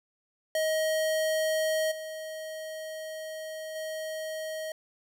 square tone with level steps, 630 Hz, D#5, 21 cents sharp, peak -26 / -37 / -34 dBFS, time 0.55-4.72 s, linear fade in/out 2 ms, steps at 1.91 / 3.75 s, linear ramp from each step 10 ms, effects none

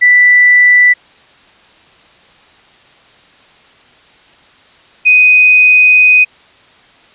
sine tone pair in turn, 1975.5 / 2498 Hz, B6 / D#7, 0 / +6 cents, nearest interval major third, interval 406 cents, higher second, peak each -3 dBFS, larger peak neither, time 0.01-0.94 / 5.05-6.25 s, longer second, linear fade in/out 20 ms, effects white hiss -44 dBFS RMS until 7.14 s + resampled to 8000 Hz

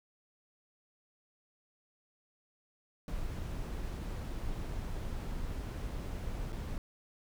brown noise with dropouts, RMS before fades -38 dBFS, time 3.08-6.78 s, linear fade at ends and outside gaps 1 ms, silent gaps 6.523-6.528 s, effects none

